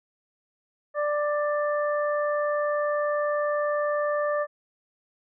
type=harmonic tone; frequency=590 Hz; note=D5; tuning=8 cents sharp; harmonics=1 / 2 / 3; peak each=-24 / -30 / -34 dBFS; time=0.94-4.47 s; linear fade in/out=50 ms; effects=none